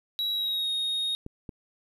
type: tone with pitch glide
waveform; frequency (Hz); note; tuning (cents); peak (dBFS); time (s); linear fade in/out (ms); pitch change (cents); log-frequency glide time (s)
triangle; 3881 to 3729; B7 to A#7; -31 to 0; -25; 0.19-1.15; 0; -69; 0.33-0.7
type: clicks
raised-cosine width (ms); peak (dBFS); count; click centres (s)
3; -25; 2; 1.264 / 1.492
effects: 11-bit